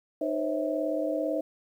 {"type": "tone cluster", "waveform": "sine", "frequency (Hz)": [307, 509, 547, 649], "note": ["D#4", "C5", "C#5", "E5"], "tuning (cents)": [-23, -48, -23, -27], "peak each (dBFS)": [-31, -34, -32, -31], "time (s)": [0.21, 1.41], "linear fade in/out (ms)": 5, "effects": ["10-bit"]}